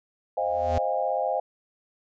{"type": "chord", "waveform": "sine", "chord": "F minor seventh", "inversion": "second", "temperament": "equal with one note detuned", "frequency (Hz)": [523.3, 622.3, 698.5, 809.8], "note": ["C5", "Eb5", "F5", "Ab5"], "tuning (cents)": [0, 0, 0, -44], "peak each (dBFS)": -29, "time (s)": [0.37, 1.4], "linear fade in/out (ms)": 5}
{"type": "tone with exponential growth", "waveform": "square", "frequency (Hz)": 82.41, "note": "E2", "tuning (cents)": 0, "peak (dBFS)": -24, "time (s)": [0.38, 0.78], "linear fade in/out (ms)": 0, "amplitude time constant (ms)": 85}
{"effects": ["resampled to 16000 Hz"]}